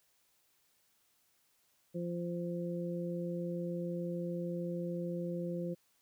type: harmonic tone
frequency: 173.3 Hz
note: F3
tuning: 13 cents flat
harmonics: 1 / 2 / 3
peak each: -37 / -41 / -41 dBFS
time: 1.94-5.75 s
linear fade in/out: 20 ms
effects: white hiss -73 dBFS RMS until 6.01 s